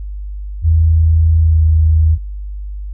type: tone with pitch glide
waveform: sine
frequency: 80.9 to 79.42 Hz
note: E2 to D#2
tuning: -32 to +36 cents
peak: -7 dBFS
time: 0.62-2.18 s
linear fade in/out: 50 ms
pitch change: -32 cents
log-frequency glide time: 1.4-1.62 s
effects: added 50 Hz sine -22 dBFS peak until 2.93 s